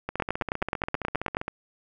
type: two click trains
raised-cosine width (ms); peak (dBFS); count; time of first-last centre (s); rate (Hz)
0.5; -10 / -15; 12 / 22; 0.2-1.369 / 0.09-1.481; 9.41 / 15.1
effects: none